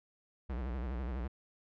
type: tone with vibrato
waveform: square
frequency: 62.7 Hz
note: B1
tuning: 27 cents sharp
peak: -36 dBFS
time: 0.49-1.28 s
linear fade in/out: 10 ms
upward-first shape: sine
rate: 12 Hz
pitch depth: 160 cents each way
effects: low-pass 2000 Hz 12 dB/octave